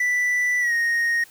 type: tone with pitch glide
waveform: triangle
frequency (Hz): 1975.5 to 1864.6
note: B6 to A#6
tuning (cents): 0 to 0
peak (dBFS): -17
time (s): 0-1.24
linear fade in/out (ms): 5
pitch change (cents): -100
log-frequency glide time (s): 0.6-0.73
effects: white hiss -50 dBFS RMS until 1.3 s